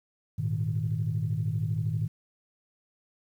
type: chord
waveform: sine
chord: Ab suspended second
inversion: none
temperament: equal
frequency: 103.83 / 116.54 / 155.56 Hz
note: Ab2 / Bb2 / Eb3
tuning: 0 / 0 / 0 cents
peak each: -30 dBFS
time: 0.38-2.08 s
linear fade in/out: 10 ms
effects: tanh soft clip ceiling -18 dBFS + 10-bit